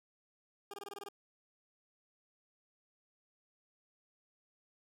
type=tone bursts; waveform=20% pulse; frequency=404 Hz; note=G#4; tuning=48 cents flat; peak=-39 dBFS; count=8; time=0.71-1.087 s; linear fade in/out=2 ms; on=27 ms; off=23 ms; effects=none